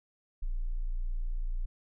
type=tone; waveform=sine; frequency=29.14 Hz; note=A#0; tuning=in tune; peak=-29 dBFS; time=0.42-1.66 s; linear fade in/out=10 ms; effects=none